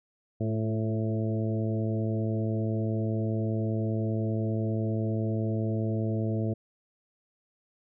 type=harmonic tone with a mistuned harmonic; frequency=110 Hz; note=A2; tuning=in tune; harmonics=1 / 2 / 3 / 4 / 5 / 6; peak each=-28 / -32 / -35 / -38 / -40 / -40 dBFS; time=0.4-6.54 s; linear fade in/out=10 ms; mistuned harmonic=3; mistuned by=+25 cents; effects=none